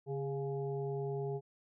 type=harmonic tone with a mistuned harmonic; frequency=140 Hz; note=C#3; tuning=18 cents sharp; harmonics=1 / 3 / 5 / 6; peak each=-38 / -37 / -48 / -51 dBFS; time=0.06-1.41 s; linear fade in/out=50 ms; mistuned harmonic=3; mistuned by=-42 cents; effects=none